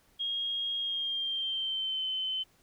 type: tone with pitch glide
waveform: sine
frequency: 3262 to 3061 Hz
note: G#7 to G7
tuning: -32 to -42 cents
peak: -30 dBFS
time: 0.19-2.44 s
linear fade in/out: 20 ms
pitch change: -110 cents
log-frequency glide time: 0.79-2.05 s
effects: pink hiss -66 dBFS RMS until 2.62 s